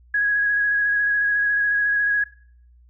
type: tone with vibrato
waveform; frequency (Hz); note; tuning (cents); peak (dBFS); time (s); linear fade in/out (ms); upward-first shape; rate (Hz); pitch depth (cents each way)
sine; 1661.2; G#6; 0; -17; 0.14-2.24; 5; square; 14; 13
effects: noise-tail reverb RT60 0.6 s tail -22 dB re dry + added 60 Hz sine -49 dBFS peak until 2.89 s